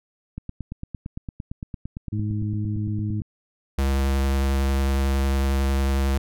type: click train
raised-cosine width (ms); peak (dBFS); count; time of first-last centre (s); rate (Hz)
5; -19; 26; 0.38-3.218; 8.81
type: harmonic tone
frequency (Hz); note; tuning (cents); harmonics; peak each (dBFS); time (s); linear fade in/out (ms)
105.4; G#2; +26; 1 / 2 / 3; -24 / -30 / -34; 2.12-3.21; 10
type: tone with vibrato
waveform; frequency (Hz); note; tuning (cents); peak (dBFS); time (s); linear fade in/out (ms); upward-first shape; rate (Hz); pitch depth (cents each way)
square; 67.9; C#2; -35; -20; 3.78-6.18; 5; sine; 11; 12
effects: none